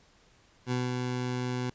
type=tone with ADSR envelope; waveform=20% pulse; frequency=124.9 Hz; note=B2; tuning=20 cents sharp; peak=-22 dBFS; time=0.66-1.7 s; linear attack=55 ms; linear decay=190 ms; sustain=-3 dB; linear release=3 ms; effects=pink hiss -62 dBFS RMS until 1.74 s + resampled to 16000 Hz